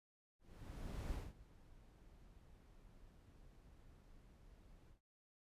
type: noise with ADSR envelope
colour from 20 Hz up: brown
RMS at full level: -43 dBFS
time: 0.39-5.01 s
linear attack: 740 ms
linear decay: 200 ms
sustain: -20 dB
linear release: 120 ms
effects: resampled to 32000 Hz

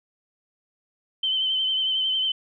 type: tone with vibrato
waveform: sine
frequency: 3079 Hz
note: G7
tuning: 32 cents flat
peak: -21 dBFS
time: 1.23-2.32 s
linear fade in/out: 5 ms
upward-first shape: sine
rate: 11 Hz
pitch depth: 32 cents each way
effects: none

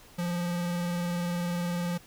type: tone with vibrato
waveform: square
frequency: 174.61 Hz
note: F3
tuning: in tune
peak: -29 dBFS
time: 0.18-1.98 s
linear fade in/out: 10 ms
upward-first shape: square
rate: 20 Hz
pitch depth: 24 cents each way
effects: pink hiss -54 dBFS RMS until 2.06 s

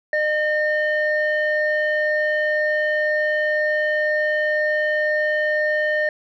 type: tone pair together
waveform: sine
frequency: 608 / 1822 Hz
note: D#5 / A#6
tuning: -40 / -40 cents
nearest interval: octave + perfect fifth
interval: 1900 cents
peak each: -19 dBFS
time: 0.13-6.09 s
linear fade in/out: 2 ms
effects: tanh soft clip ceiling -13 dBFS

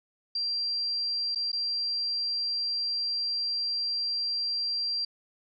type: tone with dropouts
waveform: sine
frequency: 4730 Hz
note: D8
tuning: 12 cents sharp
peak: -27 dBFS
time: 0.35-5.05 s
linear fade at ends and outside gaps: 5 ms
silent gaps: 1.349-1.357 / 1.518-1.529 s
effects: none

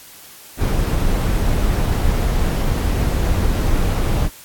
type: noise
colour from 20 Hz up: brown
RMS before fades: -17 dBFS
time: 0.57-4.3 s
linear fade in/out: 50 ms
effects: white hiss -41 dBFS RMS until 4.44 s + AAC 64 kbps

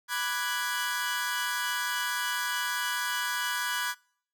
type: chord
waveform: sawtooth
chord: G# half-diminished seventh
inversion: first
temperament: equal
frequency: 987.8 / 1174.7 / 1480 / 1661.2 Hz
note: B5 / D6 / F#6 / G#6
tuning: 0 / 0 / 0 / 0 cents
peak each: -31 / -35 / -30 / -29 dBFS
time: 0.08-3.95 s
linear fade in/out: 50 ms
effects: noise-tail reverb RT60 0.6 s tail -26 dB re dry

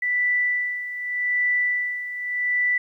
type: tone with tremolo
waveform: sine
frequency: 1975.5 Hz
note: B6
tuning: in tune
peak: -18 dBFS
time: 0.02-2.78 s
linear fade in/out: 5 ms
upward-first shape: sine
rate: 0.84 Hz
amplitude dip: 70%
effects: 10-bit

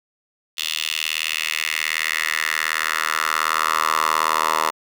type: tone with high-pass filter sweep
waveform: 10% pulse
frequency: 78.7 Hz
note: D#2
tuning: 20 cents sharp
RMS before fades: -22 dBFS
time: 0.57-4.71 s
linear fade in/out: 20 ms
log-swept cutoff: 3200 to 900 Hz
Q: 3
effects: none

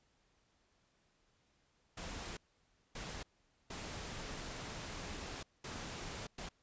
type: noise bursts at uneven times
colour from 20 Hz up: pink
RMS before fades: -45 dBFS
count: 5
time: 1.97-2.37 / 2.95-3.23 / 3.7-5.43 / 5.64-6.27 / 6.38-6.49 s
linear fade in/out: 5 ms
effects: pink hiss -75 dBFS RMS until 6.62 s + resampled to 16000 Hz

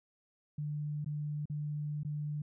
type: tone with dropouts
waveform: sine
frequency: 148.7 Hz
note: D3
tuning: 22 cents sharp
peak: -34 dBFS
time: 0.58-2.42 s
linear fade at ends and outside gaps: 5 ms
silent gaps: 1.046-1.06 / 1.456-1.498 / 2.033-2.048 s
effects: none

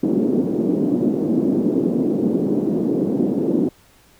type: band-pass noise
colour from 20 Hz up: white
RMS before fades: -19 dBFS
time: 0.03-3.69 s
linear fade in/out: 5 ms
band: 200 to 340 Hz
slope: 24 dB/octave
effects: pink hiss -53 dBFS RMS until 4.19 s

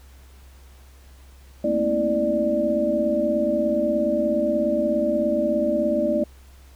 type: tone cluster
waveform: sine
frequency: 219.6 / 236.4 / 266.5 / 324.9 / 593 Hz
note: A3 / A#3 / C4 / E4 / D5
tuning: -3 / +24 / +32 / -25 / +17 cents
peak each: -29 / -27 / -30 / -26 / -21 dBFS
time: 1.64-6.24 s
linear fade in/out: 5 ms
effects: added 66 Hz sine -45 dBFS peak until 6.75 s + pink hiss -55 dBFS RMS until 6.75 s

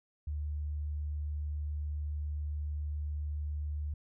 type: tone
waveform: sine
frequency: 74.4 Hz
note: D2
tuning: 23 cents sharp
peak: -33 dBFS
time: 0.27-3.94 s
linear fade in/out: 5 ms
effects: none

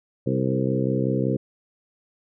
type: harmonic tone with a mistuned harmonic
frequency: 65.41 Hz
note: C2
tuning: in tune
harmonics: 2 / 3 / 4 / 5 / 6 / 7 / 8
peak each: -25 / -27 / -28 / -29 / -30 / -30 / -31 dBFS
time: 0.26-1.37 s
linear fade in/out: 10 ms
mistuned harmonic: 7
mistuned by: +19 cents
effects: none

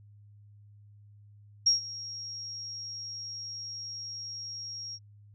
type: tone with ADSR envelope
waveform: sine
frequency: 5590 Hz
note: F8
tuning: 1 cent sharp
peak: -18 dBFS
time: 1.66-4.99 s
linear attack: 10 ms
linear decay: 130 ms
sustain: -19 dB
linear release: 47 ms
effects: added 103 Hz sine -52 dBFS peak until 5.34 s

